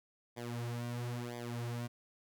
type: tone with flanger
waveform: sawtooth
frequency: 120 Hz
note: B2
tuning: 49 cents flat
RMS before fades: -40 dBFS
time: 0.36-1.88 s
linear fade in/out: 20 ms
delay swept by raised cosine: 0.72 to 6.02 ms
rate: 1 Hz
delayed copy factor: -1
effects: none